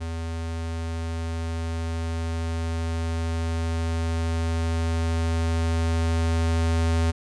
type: tone with level ramp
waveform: square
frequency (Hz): 82.41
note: E2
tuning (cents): 0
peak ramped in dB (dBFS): -29 to -20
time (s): 0-7.12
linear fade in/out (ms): 20
effects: resampled to 22050 Hz